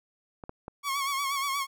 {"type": "clicks", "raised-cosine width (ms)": 1, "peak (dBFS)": [-27, -24, -24], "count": 3, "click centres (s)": [0.438, 0.494, 0.681]}
{"type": "tone with vibrato", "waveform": "sawtooth", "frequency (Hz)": 1108.7, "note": "C#6", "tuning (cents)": 0, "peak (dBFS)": -24, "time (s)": [0.83, 1.67], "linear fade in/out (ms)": 50, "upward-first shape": "sine", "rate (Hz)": 8.4, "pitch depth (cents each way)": 58}
{"effects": []}